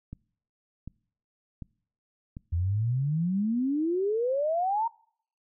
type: click train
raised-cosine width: 5 ms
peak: -26 dBFS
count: 4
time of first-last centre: 0.13-2.369 s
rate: 1.34 Hz
type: exponential sweep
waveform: sine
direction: up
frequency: 81.3 to 940 Hz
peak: -24 dBFS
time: 2.52-4.88 s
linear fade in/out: 10 ms
effects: noise-tail reverb RT60 0.6 s tail -25 dB re dry